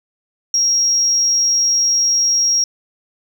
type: tone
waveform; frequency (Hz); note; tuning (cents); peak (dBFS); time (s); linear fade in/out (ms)
sine; 5610; F8; +7; -11; 0.54-2.64; 2
effects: tanh soft clip ceiling -8 dBFS